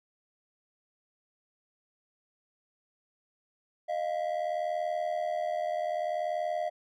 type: ring-modulated tone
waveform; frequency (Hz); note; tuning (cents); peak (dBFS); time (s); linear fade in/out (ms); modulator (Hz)
triangle; 659; E5; -1; -24; 3.88-6.7; 20; 40.3
effects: none